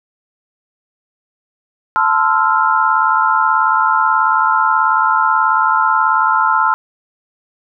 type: chord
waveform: sine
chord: F major seventh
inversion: first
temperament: equal with one note detuned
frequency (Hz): 880 / 1034.5 / 1318.5 / 1396.9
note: A5 / C6 / E6 / F6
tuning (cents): 0 / -20 / 0 / 0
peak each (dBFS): -16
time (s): 1.96-6.74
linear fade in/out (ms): 0
effects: none